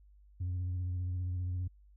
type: tone with vibrato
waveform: sine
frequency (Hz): 90.2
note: F#2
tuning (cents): -44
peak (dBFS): -30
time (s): 0.4-1.68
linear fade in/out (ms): 10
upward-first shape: square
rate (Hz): 15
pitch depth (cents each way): 25
effects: tanh soft clip ceiling -31 dBFS + added 50 Hz sine -57 dBFS peak until 1.96 s